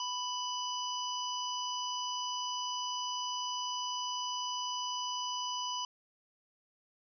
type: harmonic tone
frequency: 992 Hz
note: B5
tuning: 7 cents sharp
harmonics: 1 / 3 / 5 / 6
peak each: -37 / -39 / -43 / -43 dBFS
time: 0-5.85 s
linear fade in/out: 2 ms
effects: none